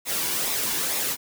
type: noise with flanger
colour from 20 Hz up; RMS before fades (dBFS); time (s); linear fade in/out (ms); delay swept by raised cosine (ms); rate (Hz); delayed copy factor
white; -26; 0.05-1.17; 50; 0.65 to 1.61; 2.2; -0.5
effects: none